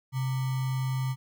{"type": "tone with sample-and-hold", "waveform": "sine", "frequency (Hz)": 130.81, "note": "C3", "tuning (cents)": 0, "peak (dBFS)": -26, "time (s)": [0.12, 1.16], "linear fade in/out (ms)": 50, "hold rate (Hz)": 1050, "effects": []}